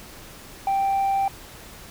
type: tone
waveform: sine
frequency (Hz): 784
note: G5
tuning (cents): 0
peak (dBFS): -17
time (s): 0.67-1.28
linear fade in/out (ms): 2
effects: tanh soft clip ceiling -18 dBFS + pink hiss -43 dBFS RMS until 1.9 s